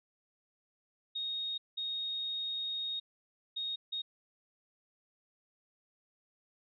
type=tone bursts at uneven times; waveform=sine; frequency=3729 Hz; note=A#7; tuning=in tune; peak=-34 dBFS; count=4; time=1.15-1.58 / 1.77-3 / 3.56-3.76 / 3.92-4.02 s; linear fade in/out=10 ms; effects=none